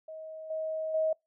sine tone with level steps, 633 Hz, D#5, 30 cents sharp, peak -40 / -31 / -25 dBFS, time 0.08-1.13 s, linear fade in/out 5 ms, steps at 0.5 / 0.94 s, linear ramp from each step 5 ms, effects noise-tail reverb RT60 0.2 s tail -26 dB re dry

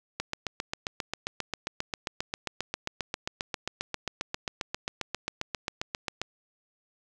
click train, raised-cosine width 0.2 ms, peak -13 dBFS, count 46, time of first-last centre 0.2-6.216 s, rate 7.48 Hz, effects none

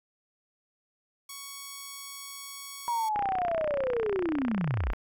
5% pulse tone, 1114 Hz, C#6, 8 cents sharp, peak -28 dBFS, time 1.29-3.09 s, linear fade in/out 5 ms
sine linear sweep, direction down, 962 to 35.12 Hz, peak -26 dBFS, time 2.88-4.93 s, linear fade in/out 0 ms
click train, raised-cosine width 0.5 ms, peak -19 dBFS, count 56, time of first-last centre 3.16-4.934 s, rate 31 Hz
effects none

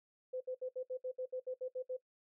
sine tone bursts, 510 Hz, C5, 44 cents flat, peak -37 dBFS, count 12, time 0.33-1.968 s, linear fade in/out 10 ms, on 76 ms, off 66 ms, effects noise-tail reverb RT60 0.1 s tail -17 dB re dry

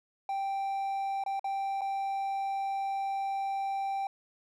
triangle tone with dropouts, 784 Hz, G5, in tune, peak -28 dBFS, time 0.29-4.07 s, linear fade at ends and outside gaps 2 ms, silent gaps 1.238-1.262 / 1.395-1.443 / 1.81-1.816 s, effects none

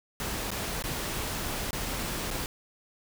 pink noise with dropouts, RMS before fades -33 dBFS, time 0.2-2.46 s, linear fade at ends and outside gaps 1 ms, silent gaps 0.506-0.515 / 0.824-0.839 / 1.708-1.73 / 2.305-2.311 s, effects none

